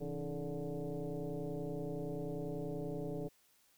sine tone with frequency modulation, 132.8 Hz, C3, 26 cents sharp, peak -37 dBFS, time 0-3.29 s, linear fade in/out 20 ms, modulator 148 Hz, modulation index 3, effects white hiss -70 dBFS RMS until 3.77 s

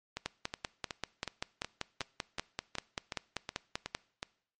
two click trains, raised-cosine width 0.2 ms, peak -19 / -16 dBFS, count 12 / 20, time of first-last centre 0.17-4.229 / 0.26-3.949 s, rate 2.71 / 5.15 Hz, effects noise-tail reverb RT60 0.6 s tail -22 dB re dry + MP3 48 kbps

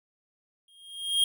square tone with exponential growth, 3237 Hz, G#7, 45 cents flat, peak -19 dBFS, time 0.68-1.24 s, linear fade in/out 2 ms, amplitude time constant 120 ms, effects none

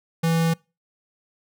square tone, 164.81 Hz, E3, in tune, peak -19 dBFS, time 0.23-0.54 s, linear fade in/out 10 ms, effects noise-tail reverb RT60 0.3 s tail -26 dB re dry

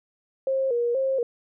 sine tone with vibrato, 504 Hz, B4, 35 cents sharp, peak -21 dBFS, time 0.47-1.23 s, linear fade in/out 2 ms, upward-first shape square, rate 2.1 Hz, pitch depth 99 cents each way, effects none

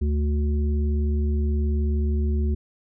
harmonic tone, 73.42 Hz, D2, in tune, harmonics 1 / 3 / 5, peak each -20 / -30 / -34 dBFS, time 0.01-2.55 s, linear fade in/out 10 ms, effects none

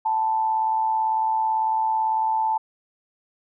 sine tone with amplitude modulation, 880 Hz, A5, in tune, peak -17 dBFS, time 0.05-2.58 s, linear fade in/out 10 ms, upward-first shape sine, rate 118 Hz, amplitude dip 50%, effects none

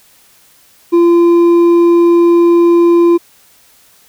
sine tone with hard clipping, 342.5 Hz, F4, 34 cents flat, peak -6 dBFS, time 0.92-3.18 s, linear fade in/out 20 ms, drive 4 dB, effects white hiss -47 dBFS RMS until 4.08 s

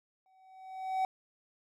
triangle tone with exponential growth, 757 Hz, F#5, 39 cents sharp, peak -24 dBFS, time 0.26-1.05 s, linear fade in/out 1 ms, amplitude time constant 170 ms, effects none

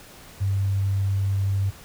sine tone, 98 Hz, G2, in tune, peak -20 dBFS, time 0.4-1.71 s, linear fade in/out 20 ms, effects pink hiss -46 dBFS RMS until 1.84 s

